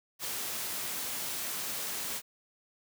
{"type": "noise", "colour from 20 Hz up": "white", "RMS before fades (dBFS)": -36, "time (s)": [0.19, 2.22], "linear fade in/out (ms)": 50, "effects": ["high-pass 100 Hz 12 dB/octave"]}